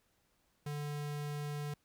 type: tone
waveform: square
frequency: 146.83 Hz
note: D3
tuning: in tune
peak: -38 dBFS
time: 0.66-1.74 s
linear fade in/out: 5 ms
effects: pink hiss -75 dBFS RMS until 1.84 s